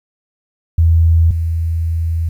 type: tone pair in turn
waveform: sine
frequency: 82.41 / 82.41 Hz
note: E2 / E2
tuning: 0 / 0 cents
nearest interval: unison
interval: 0 cents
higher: neither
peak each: -7 / -14 dBFS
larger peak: first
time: 0.78-1.31 / 1.31-2.29 s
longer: second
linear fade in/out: 5 ms
effects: 8-bit